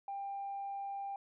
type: tone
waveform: sine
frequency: 794 Hz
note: G5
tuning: 22 cents sharp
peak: -37 dBFS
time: 0.08-1.16 s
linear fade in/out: 2 ms
effects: tanh soft clip ceiling -34 dBFS